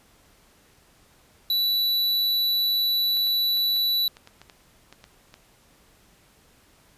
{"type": "tone", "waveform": "square", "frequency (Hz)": 3951, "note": "B7", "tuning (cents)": 0, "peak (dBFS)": -21, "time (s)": [1.5, 4.08], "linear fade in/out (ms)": 2}
{"type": "clicks", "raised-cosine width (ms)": 0.2, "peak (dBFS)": -27, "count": 11, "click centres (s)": [3.17, 3.272, 3.572, 3.764, 4.169, 4.274, 4.416, 4.498, 4.926, 5.041, 5.341]}
{"effects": ["pink hiss -58 dBFS RMS until 6.97 s", "resampled to 32000 Hz"]}